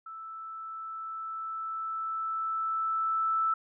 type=tone with level ramp; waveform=sine; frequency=1318.5 Hz; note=E6; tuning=in tune; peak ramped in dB=-40 to -24 dBFS; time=0.06-3.54 s; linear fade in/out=5 ms; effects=none